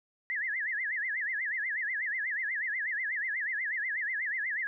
sine tone with vibrato, 1864.7 Hz, A#6, in tune, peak -30 dBFS, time 0.3-4.67 s, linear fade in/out 0 ms, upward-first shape sine, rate 8.2 Hz, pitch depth 210 cents each way, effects none

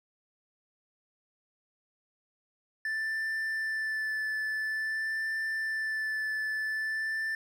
triangle tone with vibrato, 1760 Hz, A6, in tune, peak -28 dBFS, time 2.85-7.35 s, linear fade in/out 2 ms, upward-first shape sine, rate 0.49 Hz, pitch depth 15 cents each way, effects none

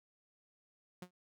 sawtooth tone with exponential decay, 180 Hz, F#3, 47 cents flat, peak -39 dBFS, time 1.02-1.11 s, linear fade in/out 5 ms, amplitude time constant 18 ms, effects none

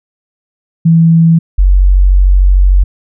sine tone pair in turn, 164.81 / 46.68 Hz, E3 / F#1, 0 / +16 cents, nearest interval octave + minor seventh, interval 2184 cents, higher first, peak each -3 dBFS, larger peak neither, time 0.85-1.39 / 1.58-2.84 s, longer second, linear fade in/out 10 ms, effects none

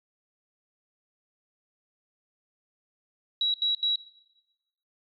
sine tone bursts, 3885 Hz, B7, 29 cents flat, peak -22 dBFS, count 3, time 3.41-3.958 s, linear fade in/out 2 ms, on 130 ms, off 79 ms, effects noise-tail reverb RT60 1.0 s tail -18 dB re dry + MP3 64 kbps

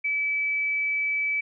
sine tone, 2300 Hz, D7, 37 cents flat, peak -23 dBFS, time 0.04-1.41 s, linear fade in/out 10 ms, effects none

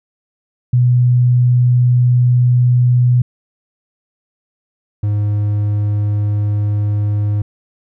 sine / triangle tone pair in turn, 123.47 / 103.83 Hz, B2 / G#2, 0 / 0 cents, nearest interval minor third, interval 300 cents, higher first, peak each -8 / -11 dBFS, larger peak first, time 0.73-3.22 / 5.03-7.42 s, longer first, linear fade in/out 5 ms, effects none

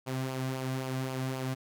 sawtooth tone with flanger, 130.81 Hz, C3, in tune, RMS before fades -34 dBFS, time 0.06-1.55 s, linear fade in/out 20 ms, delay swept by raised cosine 0.51 to 2.31 ms, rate 3.8 Hz, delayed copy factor -0.5, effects none

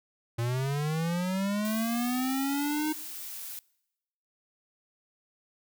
square linear sweep, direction up, 114.7 to 311.1 Hz, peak -28 dBFS, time 0.38-2.93 s, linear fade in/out 10 ms
blue noise, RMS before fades -40 dBFS, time 1.65-3.59 s, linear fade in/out 0 ms
effects noise-tail reverb RT60 0.9 s tail -24 dB re dry

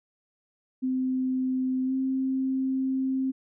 sine tone with pitch glide, 258.5 to 263.8 Hz, C4 to C4, -21 to +14 cents, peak -24 dBFS, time 0.82-3.32 s, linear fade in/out 20 ms, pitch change +35 cents, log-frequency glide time 1.85-1.93 s, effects none

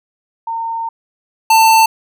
sine / square tone pair in turn, 913 / 891.6 Hz, A#5 / A5, -36 / +23 cents, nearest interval unison, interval 41 cents, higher first, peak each -18 / -7 dBFS, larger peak second, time 0.47-0.89 / 1.5-1.86 s, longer first, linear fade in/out 5 ms, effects none

